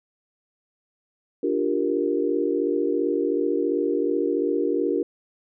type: chord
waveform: sine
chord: G minor seventh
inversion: second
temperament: equal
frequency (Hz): 293.7 / 349.2 / 392 / 466.2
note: D4 / F4 / G4 / Bb4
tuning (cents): 0 / 0 / 0 / 0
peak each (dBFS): -26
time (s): 1.43-5.03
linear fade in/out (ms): 5
effects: none